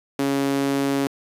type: tone with high-pass filter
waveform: sawtooth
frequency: 138.59 Hz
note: C#3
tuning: in tune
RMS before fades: -22 dBFS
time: 0.19-1.07 s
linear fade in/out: 0 ms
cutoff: 290 Hz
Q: 2.4
effects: resampled to 32000 Hz + 8-bit